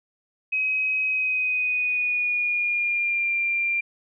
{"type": "tone with pitch glide", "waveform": "sine", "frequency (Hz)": [2536, 2380], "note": ["D#7", "D7"], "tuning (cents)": [32, 22], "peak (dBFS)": -21, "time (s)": [0.52, 3.81], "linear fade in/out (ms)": 10, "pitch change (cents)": -110, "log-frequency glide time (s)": [1.06, 3.33], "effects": []}